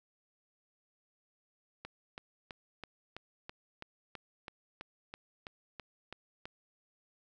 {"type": "click train", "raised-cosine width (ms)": 0.3, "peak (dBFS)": -27, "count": 15, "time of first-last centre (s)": [1.85, 6.455], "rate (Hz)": 3.04, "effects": []}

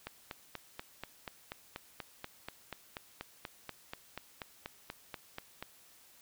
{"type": "click train", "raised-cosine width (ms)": 0.3, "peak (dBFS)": -24, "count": 24, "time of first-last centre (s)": [0.07, 5.626], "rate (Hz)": 4.14, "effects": ["white hiss -61 dBFS RMS until 6.21 s"]}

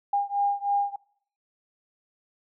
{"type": "beating tone pair", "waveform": "sine", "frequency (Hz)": [806, 809.2], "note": ["G5", "G#5"], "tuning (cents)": [48, -45], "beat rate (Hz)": 3.2, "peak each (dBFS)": [-26, -26], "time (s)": [0.13, 0.96], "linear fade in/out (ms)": 5, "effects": ["noise-tail reverb RT60 0.6 s tail -22 dB re dry"]}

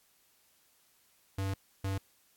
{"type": "tone bursts at uneven times", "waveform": "square", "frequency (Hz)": 97, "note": "G2", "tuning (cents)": -18, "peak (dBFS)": -32, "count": 2, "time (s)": [[1.38, 1.54], [1.84, 1.98]], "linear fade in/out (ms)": 5, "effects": ["white hiss -68 dBFS RMS until 2.36 s", "AAC 64 kbps"]}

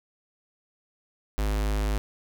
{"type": "tone with notch filter", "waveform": "square", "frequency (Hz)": 51.91, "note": "G#1", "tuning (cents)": 0, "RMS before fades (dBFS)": -26, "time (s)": [1.38, 1.98], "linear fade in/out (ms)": 0, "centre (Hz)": 110, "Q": 1, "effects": []}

